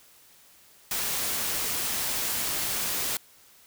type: noise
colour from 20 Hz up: white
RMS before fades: -29 dBFS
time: 0.91-3.17 s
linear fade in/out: 2 ms
effects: white hiss -56 dBFS RMS until 3.66 s